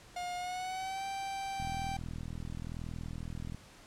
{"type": "tone with pitch glide", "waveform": "45% pulse", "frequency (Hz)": [713, 782], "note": ["F5", "G5"], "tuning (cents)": [36, -4], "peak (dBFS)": -36, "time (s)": [0.16, 1.97], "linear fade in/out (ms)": 5, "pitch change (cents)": 160, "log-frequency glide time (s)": [0.36, 1.05]}
{"type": "click train", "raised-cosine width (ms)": 5, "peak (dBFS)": -29, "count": 81, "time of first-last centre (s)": [1.6, 3.546], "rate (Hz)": 41.1}
{"effects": ["pink hiss -56 dBFS RMS until 3.86 s", "low-pass 9000 Hz 12 dB/octave"]}